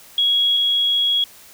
sine tone pair in turn, 3322 / 3322 Hz, G#7 / G#7, 0 / 0 cents, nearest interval unison, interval 0 cents, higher neither, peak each -14 / -15 dBFS, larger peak first, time 0.18-0.57 / 0.57-1.24 s, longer second, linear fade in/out 2 ms, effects white hiss -45 dBFS RMS until 1.53 s

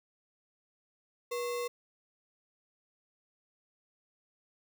sine tone with sample-and-hold, 482.9 Hz, B4, 39 cents flat, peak -32 dBFS, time 1.31-1.68 s, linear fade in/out 10 ms, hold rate 1575 Hz, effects none

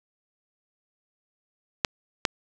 clicks, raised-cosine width 0.2 ms, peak -3 dBFS, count 2, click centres 1.848 / 2.252 s, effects none

